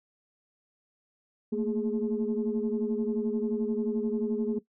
sine tone cluster, 219.8 / 231.2 / 416.3 Hz, A3 / A#3 / G#4, -2 / -14 / +4 cents, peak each -30 dBFS, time 1.52-4.59 s, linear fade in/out 10 ms, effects noise-tail reverb RT60 0.1 s tail -17 dB re dry + tanh soft clip ceiling -19 dBFS

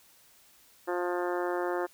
harmonic tone, 177.1 Hz, F3, 24 cents sharp, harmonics 2 / 3 / 4 / 5 / 6 / 7 / 8 / 9 / 10, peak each -31 / -35 / -37 / -39 / -41 / -42 / -43 / -44 / -45 dBFS, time 0.87-1.87 s, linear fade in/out 20 ms, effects white hiss -60 dBFS RMS until 1.93 s

